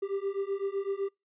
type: beating tone pair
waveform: triangle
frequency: 390.4 / 398.3 Hz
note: G4 / G4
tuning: -7 / +28 cents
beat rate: 7.9 Hz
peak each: -31 / -31 dBFS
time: 0.02-1.09 s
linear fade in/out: 10 ms
effects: noise-tail reverb RT60 0.2 s tail -25 dB re dry + resampled to 8000 Hz